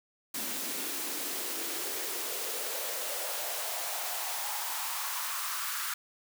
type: noise with high-pass filter sweep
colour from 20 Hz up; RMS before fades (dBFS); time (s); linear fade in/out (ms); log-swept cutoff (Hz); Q
white; -35; 0.34-5.94; 5; 230 to 1300; 3.5
effects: none